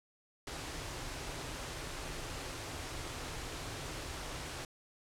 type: band-stop noise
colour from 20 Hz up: pink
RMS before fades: -42 dBFS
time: 0.47-4.65 s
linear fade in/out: 2 ms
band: 170 to 240 Hz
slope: 96 dB/octave
effects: low-pass 9000 Hz 12 dB/octave